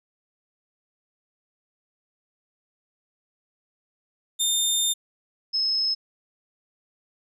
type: tone pair in turn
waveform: 20% pulse / sine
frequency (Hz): 3620 / 5183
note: A7 / E8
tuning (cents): +48 / -30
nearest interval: tritone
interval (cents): 622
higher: second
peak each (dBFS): -15 / -21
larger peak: first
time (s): 4.39-4.94 / 5.53-5.95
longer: first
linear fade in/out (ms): 20
effects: none